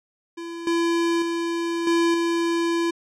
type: tone with level steps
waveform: square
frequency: 337.3 Hz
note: E4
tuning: 40 cents sharp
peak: -32 / -20 / -24 / -18 / -21 dBFS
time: 0.37-2.91 s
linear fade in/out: 10 ms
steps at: 0.67 / 1.22 / 1.87 / 2.14 s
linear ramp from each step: 2 ms
effects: low-pass 7000 Hz 12 dB/octave